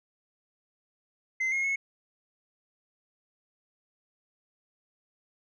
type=tone with pitch steps; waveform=sine; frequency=2067 / 2152 / 2187 Hz; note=C7 / C7 / C#7; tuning=-22 / +48 / -24 cents; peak=-23 dBFS; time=1.4-1.76 s; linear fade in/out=10 ms; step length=120 ms; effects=tanh soft clip ceiling -25 dBFS